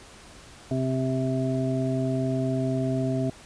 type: harmonic tone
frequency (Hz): 130.81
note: C3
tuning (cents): 0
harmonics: 1 / 2 / 3 / 5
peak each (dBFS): -27 / -27 / -33 / -31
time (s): 0.71-3.3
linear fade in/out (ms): 2
effects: pink hiss -48 dBFS RMS until 3.45 s + resampled to 22050 Hz